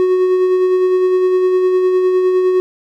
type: tone with tremolo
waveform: triangle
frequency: 368.7 Hz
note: F#4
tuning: 6 cents flat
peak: -7 dBFS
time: 0-2.6 s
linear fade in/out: 0 ms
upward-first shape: sine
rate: 9.8 Hz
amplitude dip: 30%
effects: none